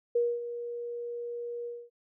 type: tone with ADSR envelope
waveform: sine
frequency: 476.1 Hz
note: A#4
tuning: 37 cents sharp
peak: -22 dBFS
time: 0.15-1.9 s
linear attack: 8 ms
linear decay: 240 ms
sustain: -12 dB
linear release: 240 ms
effects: none